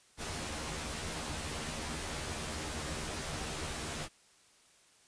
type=noise with comb filter; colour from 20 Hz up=pink; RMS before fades=-39 dBFS; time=0.17-4.09 s; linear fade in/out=50 ms; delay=13 ms; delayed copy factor=+0.85; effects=white hiss -64 dBFS RMS until 5.07 s + resampled to 22050 Hz